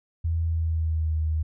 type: tone with pitch glide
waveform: sine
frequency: 82.41 to 78.55 Hz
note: E2 to D#2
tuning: 0 to +17 cents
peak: -22 dBFS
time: 0.24-1.43 s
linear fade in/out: 10 ms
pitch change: -83 cents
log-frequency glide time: 0.45-1.17 s
effects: none

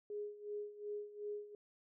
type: tone with tremolo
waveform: sine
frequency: 415.3 Hz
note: G#4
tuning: in tune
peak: -39 dBFS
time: 0.1-1.55 s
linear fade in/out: 2 ms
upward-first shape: sine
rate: 2.7 Hz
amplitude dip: 80%
effects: none

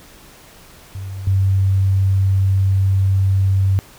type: tone with level steps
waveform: sine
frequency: 96.4 Hz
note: G2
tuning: 28 cents flat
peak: -25 / -12 dBFS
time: 0.95-3.79 s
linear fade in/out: 0 ms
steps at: 1.27 s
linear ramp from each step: 2 ms
effects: pink hiss -44 dBFS RMS until 3.98 s

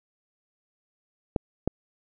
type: clicks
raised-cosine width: 2 ms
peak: -10 dBFS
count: 2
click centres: 1.362 / 1.676 s
effects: none

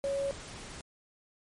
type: tone in noise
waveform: sine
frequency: 555 Hz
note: C#5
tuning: 2 cents sharp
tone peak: -29 dBFS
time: 0.04-0.31 s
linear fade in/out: 0 ms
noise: pink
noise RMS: -45 dBFS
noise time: 0.04-0.81 s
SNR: +13 dB
effects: MP3 48 kbps

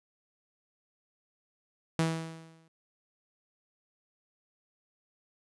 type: tone with exponential decay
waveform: sawtooth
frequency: 162.7 Hz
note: E3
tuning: 22 cents flat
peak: -20 dBFS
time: 1.99-2.68 s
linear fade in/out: 0 ms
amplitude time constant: 150 ms
effects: resampled to 24000 Hz

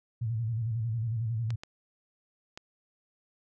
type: tone with vibrato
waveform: sine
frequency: 113.7 Hz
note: A#2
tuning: 43 cents flat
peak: -28 dBFS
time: 0.21-1.56 s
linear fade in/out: 10 ms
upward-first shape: square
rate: 11 Hz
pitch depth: 76 cents each way
type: clicks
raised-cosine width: 0.2 ms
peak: -24 dBFS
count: 3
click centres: 1.505 / 1.635 / 2.575 s
effects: none

